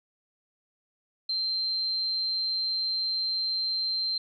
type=tone; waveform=sine; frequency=4137 Hz; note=C8; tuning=20 cents flat; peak=-26 dBFS; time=1.29-4.18 s; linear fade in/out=5 ms; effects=none